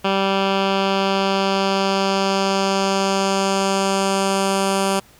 10% pulse tone with low-pass filter sweep, 194.6 Hz, G3, 12 cents flat, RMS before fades -19 dBFS, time 0.04-5 s, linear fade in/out 10 ms, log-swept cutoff 3200 to 10000 Hz, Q 1.5, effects pink hiss -50 dBFS RMS until 5.19 s

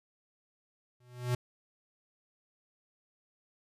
square tone with exponential growth, 123.47 Hz, B2, in tune, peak -26 dBFS, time 1-1.35 s, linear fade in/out 5 ms, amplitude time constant 76 ms, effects resampled to 32000 Hz

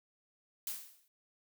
blue noise with exponential decay, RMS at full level -36 dBFS, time 0.67-1.08 s, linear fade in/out 1 ms, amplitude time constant 89 ms, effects none

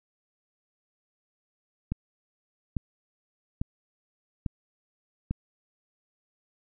click train, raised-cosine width 5 ms, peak -16 dBFS, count 5, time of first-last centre 1.92-5.31 s, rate 1.18 Hz, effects none

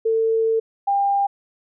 sine tone pair in turn, 448.4 / 799 Hz, A4 / G5, +33 / +33 cents, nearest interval minor seventh, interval 1000 cents, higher second, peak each -16 dBFS, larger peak neither, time 0.05-0.6 / 0.87-1.27 s, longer first, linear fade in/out 10 ms, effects none

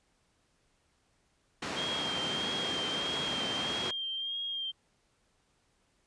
pink band-pass noise, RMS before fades -37 dBFS, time 1.62-3.91 s, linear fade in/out 5 ms, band 180 to 5000 Hz, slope 12 dB/octave
sine tone with vibrato, 3207 Hz, G7, 39 cents sharp, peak -33 dBFS, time 1.76-4.72 s, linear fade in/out 20 ms, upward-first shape sine, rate 1.6 Hz, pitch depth 33 cents each way
effects pink hiss -72 dBFS RMS until 6.06 s + resampled to 22050 Hz

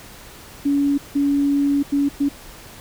sine tone bursts at uneven times, 283 Hz, C#4, 36 cents sharp, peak -15 dBFS, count 4, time 0.65-0.98 / 1.15-1.83 / 1.92-2.09 / 2.2-2.29 s, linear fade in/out 10 ms, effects pink hiss -41 dBFS RMS until 2.8 s

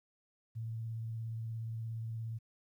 sine tone with vibrato, 113.1 Hz, A2, 48 cents sharp, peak -37 dBFS, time 0.55-2.39 s, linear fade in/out 20 ms, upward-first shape square, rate 17 Hz, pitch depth 17 cents each way, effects 12-bit

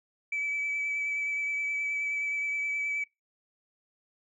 sine tone with vibrato, 2300 Hz, D7, 37 cents flat, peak -27 dBFS, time 0.32-3.04 s, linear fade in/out 5 ms, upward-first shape sine, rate 9.5 Hz, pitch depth 15 cents each way, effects noise-tail reverb RT60 0.2 s tail -23 dB re dry + tanh soft clip ceiling -25 dBFS

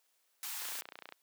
white high-pass noise, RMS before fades -41 dBFS, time 0.43-0.81 s, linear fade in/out 0 ms, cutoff 760 Hz, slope 96 dB/octave
click train, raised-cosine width 0.3 ms, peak -29 dBFS, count 16, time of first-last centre 0.62-1.123 s, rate 29.8 Hz
effects white hiss -75 dBFS RMS until 1.22 s + high-pass 400 Hz 12 dB/octave

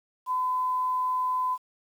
sine tone with quantisation, 1013 Hz, B5, 44 cents sharp, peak -24 dBFS, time 0.26-1.58 s, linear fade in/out 50 ms, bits 9, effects none

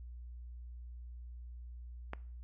click, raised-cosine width 0.5 ms, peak -24 dBFS, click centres 2.134 s, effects noise-tail reverb RT60 0.5 s tail -21 dB re dry + added 60 Hz sine -45 dBFS peak until 2.43 s

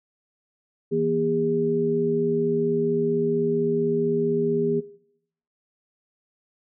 sine tone cluster, 163.2 / 238.9 / 405.9 Hz, E3 / A#3 / G#4, -17 / +43 / -40 cents, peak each -29 / -27 / -22 dBFS, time 0.91-4.81 s, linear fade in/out 20 ms, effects noise-tail reverb RT60 0.7 s tail -18 dB re dry

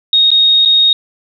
sine tone with dropouts, 3732 Hz, A#7, 1 cent sharp, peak -6 dBFS, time 0.13-0.93 s, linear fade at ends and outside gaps 2 ms, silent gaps 0.305-0.315 / 0.651-0.657 s, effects none

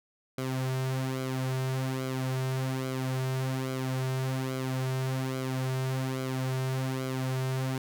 sawtooth tone with flanger, 130.81 Hz, C3, in tune, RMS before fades -31 dBFS, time 0.38-7.78 s, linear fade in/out 2 ms, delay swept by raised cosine 1.1 to 4.1 ms, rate 1.2 Hz, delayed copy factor -0.65, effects none

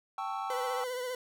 triangle chord, A dominant seventh, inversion third, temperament equal, 784 / 880 / 1108.7 / 1318.5 Hz, G5 / A5 / C#6 / E6, 0 / 0 / 0 / 0 cents, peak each -35 / -38 / -38 / -38 dBFS, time 0.18-0.84 s, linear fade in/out 2 ms
40% pulse tone with vibrato, 501 Hz, B4, 25 cents sharp, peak -33 dBFS, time 0.5-1.15 s, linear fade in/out 2 ms, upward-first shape triangle, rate 15 Hz, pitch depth 49 cents each way
effects none

